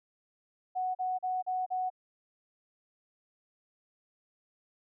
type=tone bursts; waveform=sine; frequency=740 Hz; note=F#5; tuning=in tune; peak=-29 dBFS; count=5; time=0.75-1.902 s; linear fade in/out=20 ms; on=200 ms; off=38 ms; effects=none